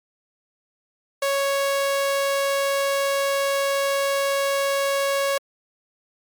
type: tone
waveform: sawtooth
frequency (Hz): 554.4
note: C#5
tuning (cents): 0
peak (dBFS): -16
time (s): 1.22-5.38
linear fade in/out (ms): 5
effects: MP3 96 kbps